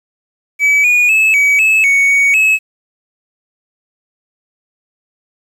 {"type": "tone with pitch steps", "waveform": "triangle", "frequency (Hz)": [2287, 2451, 2601, 2272, 2598, 2227, 2239, 2581], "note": ["D7", "D#7", "E7", "C#7", "E7", "C#7", "C#7", "E7"], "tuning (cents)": [-47, -27, -24, 42, -26, 7, 17, -37], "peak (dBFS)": -6, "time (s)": [0.59, 2.59], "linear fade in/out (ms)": 50, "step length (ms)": 250, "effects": ["7-bit"]}